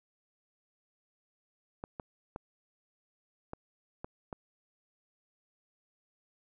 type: clicks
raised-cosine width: 1 ms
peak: -25 dBFS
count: 6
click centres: 1.839 / 1.998 / 2.361 / 3.534 / 4.045 / 4.328 s
effects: none